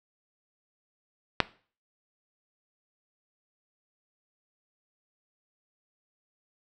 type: click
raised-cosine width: 0.3 ms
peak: -3 dBFS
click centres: 1.403 s
effects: noise-tail reverb RT60 0.4 s tail -18 dB re dry